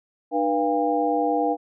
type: tone cluster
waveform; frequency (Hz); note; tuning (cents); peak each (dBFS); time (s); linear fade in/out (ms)
sine; 301.2 / 487.1 / 694 / 804; D4 / B4 / F5 / G5; +44 / -24 / -11 / +44; -25; 0.31-1.57; 50
effects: none